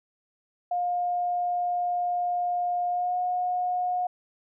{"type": "tone with pitch glide", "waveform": "sine", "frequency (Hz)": [710, 722.4], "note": ["F5", "F#5"], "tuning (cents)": [28, -42], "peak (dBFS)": -24, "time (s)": [0.71, 4.07], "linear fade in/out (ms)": 5, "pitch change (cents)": 30, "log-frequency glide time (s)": [2.89, 3.17], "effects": []}